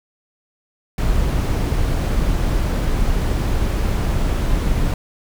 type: noise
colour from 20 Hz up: brown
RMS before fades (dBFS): -18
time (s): 0.98-4.94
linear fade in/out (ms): 2
effects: none